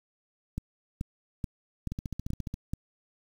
two click trains, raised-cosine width 5 ms, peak -19 / -22 dBFS, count 6 / 10, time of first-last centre 0.58-2.735 / 1.92-2.541 s, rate 2.32 / 14.5 Hz, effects 8-bit

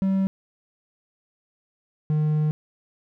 triangle tone pair in turn, 192.4 / 152.71 Hz, G3 / D#3, -32 / -32 cents, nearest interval major third, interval 400 cents, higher first, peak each -17 dBFS, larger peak neither, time 0.02-0.27 / 2.1-2.51 s, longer second, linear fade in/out 0 ms, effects none

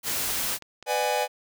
white noise, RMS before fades -28 dBFS, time 0.03-0.59 s, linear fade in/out 50 ms
click train, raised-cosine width 0.2 ms, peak -25 dBFS, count 4, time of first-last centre 0.42-1.03 s, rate 4.92 Hz
45% pulse chord, G# half-diminished seventh, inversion first, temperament just, 498.4 / 598 / 747.5 / 830.6 Hz, B4 / D5 / F#5 / G#5, +16 / +31 / +17 / 0 cents, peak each -29 / -29 / -32 / -27 dBFS, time 0.86-1.28 s, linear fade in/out 50 ms
effects none

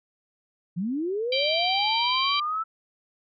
sine linear sweep, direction up, 160.6 to 1331 Hz, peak -25 dBFS, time 0.76-2.64 s, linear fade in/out 20 ms
harmonic tone, 783 Hz, G5, 2 cents flat, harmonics 3 / 4 / 5 / 6, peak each -29 / -27 / -30 / -31 dBFS, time 1.32-2.4 s, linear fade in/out 5 ms
effects none

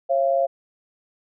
sine tone pair together, 543.4 / 683 Hz, C#5 / F5, -35 / -39 cents, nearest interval major third, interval 396 cents, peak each -20 dBFS, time 0.09-0.47 s, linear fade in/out 20 ms, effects none

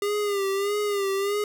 square tone with vibrato, 402.9 Hz, G4, 48 cents sharp, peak -24 dBFS, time 0.02-1.44 s, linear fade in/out 2 ms, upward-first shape sine, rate 1.6 Hz, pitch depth 61 cents each way, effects none

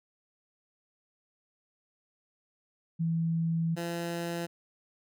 sine / 15% pulse tone pair in turn, 164.81 / 170.43 Hz, E3 / F3, 0 / -42 cents, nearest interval minor second, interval 58 cents, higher second, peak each -26 dBFS, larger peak neither, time 2.99-3.76 / 3.76-4.47 s, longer first, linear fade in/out 20 ms, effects none

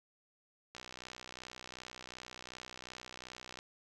click train, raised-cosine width 0.2 ms, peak -29 dBFS, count 179, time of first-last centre 0.75-3.589 s, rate 62.7 Hz, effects none

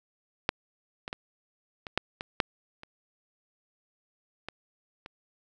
clicks, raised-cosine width 0.3 ms, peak -7 / -20 / -18 / -22 / -8 / -18 / -6 / -28 / -20 / -26 dBFS, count 10, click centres 0.491 / 1.079 / 1.129 / 1.868 / 1.976 / 2.209 / 2.402 / 2.834 / 4.486 / 5.061 s, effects none

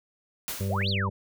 white noise with exponential decay, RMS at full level -31 dBFS, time 0.48-0.99 s, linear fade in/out 0 ms, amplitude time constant 110 ms
harmonic tone, 98 Hz, G2, in tune, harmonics 1 / 2 / 4 / 5 / 6, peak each -27 / -33 / -39 / -41 / -43 dBFS, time 0.6-1.1 s, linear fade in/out 10 ms
sine exponential two-way sweep, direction up then down, 444.2 to 4737 to 821 Hz, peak -28 dBFS, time 0.69-1.09 s, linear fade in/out 20 ms, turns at 0.89 s
clicks, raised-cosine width 0.5 ms, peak -28 dBFS, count 2, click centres 0.81 / 0.818 s
effects none

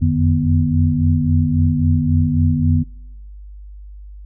sine tone cluster, 86.2 / 89.9 / 151.4 / 244.4 Hz, F2 / F#2 / D#3 / B3, -22 / -49 / -47 / -18 cents, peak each -18 dBFS, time 0.01-2.84 s, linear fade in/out 20 ms, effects noise-tail reverb RT60 1.0 s tail -26 dB re dry + added 50 Hz sine -33 dBFS peak until 4.25 s

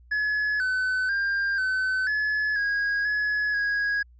triangle tone with pitch steps, 1699 / 1512 / 1597 / 1520 / 1709 / 1645 / 1692 / 1654 Hz, G#6 / F#6 / G6 / F#6 / G#6 / G#6 / G#6 / G#6, +39 / +37 / +32 / +46 / +49 / -17 / +32 / -8 cents, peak -21 dBFS, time 0.11-4.03 s, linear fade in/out 10 ms, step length 490 ms, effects added 60 Hz sine -50 dBFS peak until 4.19 s + resampled to 16000 Hz

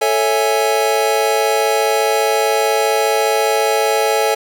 square chord, A major seventh, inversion none, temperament equal, 440 / 554.4 / 659.3 / 830.6 Hz, A4 / C#5 / E5 / G#5, 0 / 0 / 0 / 0 cents, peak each -18 / -21 / -22 / -19 dBFS, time 0.01-4.35 s, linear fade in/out 10 ms, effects none

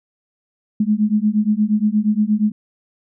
sine beating tone pair, 207.7 / 216.2 Hz, G#3 / A3, 0 / -30 cents, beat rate 8.5 Hz, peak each -17 dBFS, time 0.8-2.52 s, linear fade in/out 5 ms, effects none

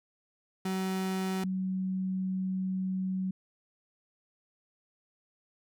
35% pulse / sine tone pair in turn, 188.8 / 187.71 Hz, F#3 / F#3, +35 / +25 cents, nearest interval unison, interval 10 cents, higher first, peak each -28 / -29 dBFS, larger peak first, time 0.65-1.44 / 1.44-3.31 s, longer second, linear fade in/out 5 ms, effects none

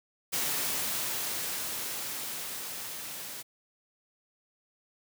white noise with level ramp, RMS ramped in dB -30 to -41 dBFS, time 0.32-3.43 s, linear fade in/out 20 ms, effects high-pass 100 Hz 12 dB/octave

